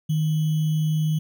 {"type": "tone with sample-and-hold", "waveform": "sine", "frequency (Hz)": 155.56, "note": "D#3", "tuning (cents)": 0, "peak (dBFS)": -19, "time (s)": [0.09, 1.19], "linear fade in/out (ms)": 10, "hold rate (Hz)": 3150, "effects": []}